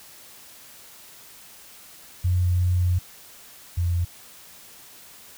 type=tone pair in turn; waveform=sine; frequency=89.7 / 86.74 Hz; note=F2 / F2; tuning=+47 / -11 cents; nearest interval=minor second; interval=58 cents; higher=first; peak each=-18 / -20 dBFS; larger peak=first; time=2.24-2.99 / 3.77-4.05 s; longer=first; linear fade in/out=10 ms; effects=white hiss -47 dBFS RMS until 5.37 s